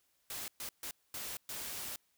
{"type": "noise bursts at uneven times", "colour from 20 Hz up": "white", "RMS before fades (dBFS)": -42, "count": 5, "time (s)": [[0.3, 0.48], [0.6, 0.69], [0.83, 0.91], [1.14, 1.37], [1.49, 1.96]], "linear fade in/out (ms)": 2, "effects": ["white hiss -75 dBFS RMS until 2.17 s"]}